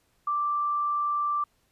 sine tone, 1174.7 Hz, D6, in tune, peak -24 dBFS, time 0.27-1.44 s, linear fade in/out 5 ms, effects pink hiss -69 dBFS RMS until 1.71 s + resampled to 32000 Hz

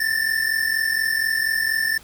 square tone pair together, 1759 / 1803.2 Hz, A6 / A6, -1 / +42 cents, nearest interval unison, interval 43 cents, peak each -23 dBFS, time 0-1.98 s, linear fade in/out 5 ms, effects pink hiss -47 dBFS RMS until 2.03 s

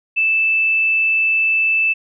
sine tone, 2637 Hz, E7, in tune, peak -13 dBFS, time 0.16-1.94 s, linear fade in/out 20 ms, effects none

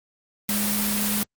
sine tone in noise, 207.7 Hz, G#3, in tune, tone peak -26 dBFS, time 0.49-1.23 s, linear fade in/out 0 ms, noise white, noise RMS -25 dBFS, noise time 0.49-1.23 s, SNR -4 dB, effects Opus 32 kbps

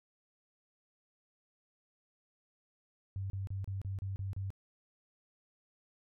sine tone bursts, 97.1 Hz, G2, 16 cents flat, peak -35 dBFS, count 8, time 3.16-4.504 s, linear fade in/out 0 ms, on 140 ms, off 32 ms, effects none

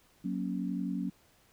sine chord, F# major, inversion none, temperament equal with one note detuned, 185 / 235.5 / 277.2 Hz, F#3 / A#3 / C#4, 0 / +18 / 0 cents, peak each -34 / -37 / -36 dBFS, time 0.24-1.1 s, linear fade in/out 10 ms, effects pink hiss -65 dBFS RMS until 1.52 s

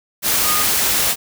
sine tone in noise, 1232 Hz, D#6, 17 cents flat, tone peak -21 dBFS, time 0.43-0.66 s, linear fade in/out 50 ms, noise white, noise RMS -17 dBFS, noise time 0.22-1.16 s, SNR -7 dB, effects none

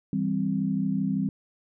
sine chord, C major, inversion first, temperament just, 163.52 / 196.22 / 261.6 Hz, E3 / G3 / C4, -14 / +2 / 0 cents, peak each -30 / -26 / -29 dBFS, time 0.13-1.29 s, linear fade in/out 2 ms, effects none

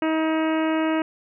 harmonic tone, 317.5 Hz, D#4, 35 cents sharp, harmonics 1 / 2 / 3 / 4 / 5 / 6 / 7 / 8 / 9, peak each -21 / -27 / -31 / -33 / -35 / -37 / -38 / -39 / -40 dBFS, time 0.02-1.02 s, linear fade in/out 2 ms, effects none

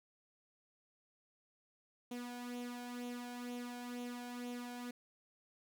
sawtooth tone with flanger, 243.9 Hz, B3, 21 cents flat, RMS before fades -45 dBFS, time 2.11-4.91 s, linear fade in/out 5 ms, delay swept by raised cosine 0.3 to 1.3 ms, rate 2.1 Hz, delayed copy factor +0.6, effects none

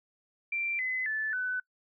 sine tone with pitch steps, 2357 / 2028 / 1745.5 / 1502.1 Hz, D7 / B6 / A6 / F#6, +6 / +45 / -14 / +26 cents, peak -29 dBFS, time 0.52-1.6 s, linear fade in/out 5 ms, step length 270 ms, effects noise-tail reverb RT60 0.1 s tail -25 dB re dry

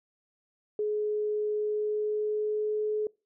sine tone with pitch glide, 422.2 to 426.1 Hz, G#4 to G#4, +29 to +44 cents, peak -26 dBFS, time 0.79-3.07 s, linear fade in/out 2 ms, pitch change +15 cents, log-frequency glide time 1.55-2.89 s, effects noise-tail reverb RT60 0.3 s tail -25 dB re dry

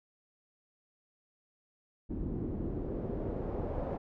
pink noise with low-pass filter sweep, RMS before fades -36 dBFS, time 2.09-3.98 s, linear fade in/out 20 ms, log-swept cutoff 280 to 660 Hz, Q 1.6, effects none

